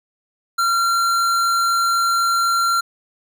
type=tone with hard clipping; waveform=sine; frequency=1372 Hz; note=F6; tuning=31 cents flat; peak=-17 dBFS; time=0.58-2.81 s; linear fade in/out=10 ms; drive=17 dB; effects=none